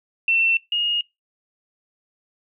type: tone pair in turn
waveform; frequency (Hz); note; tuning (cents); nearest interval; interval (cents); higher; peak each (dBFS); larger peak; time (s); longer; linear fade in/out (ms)
sine; 2693 / 2859; E7 / F7; +36 / +40; minor second; 104; second; -16 / -19; first; 0.28-0.57 / 0.72-1.01; neither; 2
effects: noise-tail reverb RT60 0.2 s tail -21 dB re dry